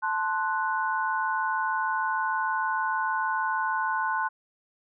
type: chord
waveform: sine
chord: F# diminished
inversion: first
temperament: equal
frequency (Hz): 880 / 1046.5 / 1480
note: A5 / C6 / F#6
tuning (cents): 0 / 0 / 0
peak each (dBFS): -29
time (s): 0.02-4.29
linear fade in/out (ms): 20
effects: none